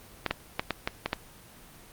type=clicks; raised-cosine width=0.3 ms; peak=-10 dBFS; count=7; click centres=0.263 / 0.31 / 0.595 / 0.707 / 0.875 / 1.06 / 1.131 s; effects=pink hiss -51 dBFS RMS until 1.92 s + Opus 24 kbps